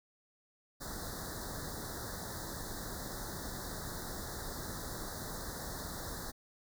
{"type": "band-stop noise", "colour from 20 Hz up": "pink", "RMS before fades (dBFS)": -42, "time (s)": [0.8, 6.32], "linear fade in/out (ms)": 20, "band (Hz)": [1900, 3700], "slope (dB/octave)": 96, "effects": []}